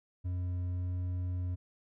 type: tone with hard clipping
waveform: triangle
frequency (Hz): 90.1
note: F#2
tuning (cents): -45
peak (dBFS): -33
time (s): 0.24-1.56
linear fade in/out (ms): 20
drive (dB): 7
effects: none